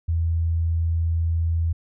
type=tone; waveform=sine; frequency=82.8 Hz; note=E2; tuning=8 cents sharp; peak=-19 dBFS; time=0.08-1.73 s; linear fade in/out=10 ms; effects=none